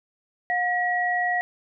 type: tone pair together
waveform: sine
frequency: 717.3 / 1915 Hz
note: F5 / A#6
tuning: +46 / +46 cents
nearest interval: octave + perfect fourth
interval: 1700 cents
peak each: -24 dBFS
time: 0.5-1.41 s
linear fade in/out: 0 ms
effects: none